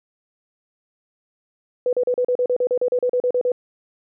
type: tone bursts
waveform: sine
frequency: 495.9 Hz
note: B4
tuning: 7 cents sharp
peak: -16 dBFS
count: 16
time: 1.86-3.519 s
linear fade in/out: 2 ms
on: 69 ms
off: 37 ms
effects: none